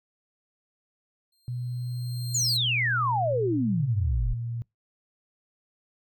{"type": "tone with exponential growth", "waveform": "sawtooth", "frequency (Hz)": 4186, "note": "C8", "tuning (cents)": 0, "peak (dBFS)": -26, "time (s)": [1.32, 2.57], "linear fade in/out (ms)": 5, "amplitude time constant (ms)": 270}
{"type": "tone with pitch glide", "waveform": "sine", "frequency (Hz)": [122.6, 117.47], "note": ["B2", "A#2"], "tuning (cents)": [-12, 14], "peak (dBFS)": -29, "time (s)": [1.48, 4.62], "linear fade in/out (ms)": 0, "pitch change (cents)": -74, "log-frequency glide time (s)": [2.26, 4.07]}
{"type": "exponential sweep", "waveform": "sine", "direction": "down", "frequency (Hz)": [7290, 38], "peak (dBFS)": -23, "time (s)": [2.34, 4.34], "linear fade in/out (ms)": 10}
{"effects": ["noise-tail reverb RT60 0.2 s tail -26 dB re dry"]}